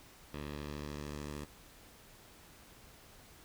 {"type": "tone with low-pass filter sweep", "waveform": "10% pulse", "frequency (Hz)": 73.42, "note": "D2", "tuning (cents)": 0, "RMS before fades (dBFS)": -43, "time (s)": [0.33, 1.45], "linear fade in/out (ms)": 10, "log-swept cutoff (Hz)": [3400, 9900], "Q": 1.4, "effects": ["pink hiss -58 dBFS RMS until 3.44 s"]}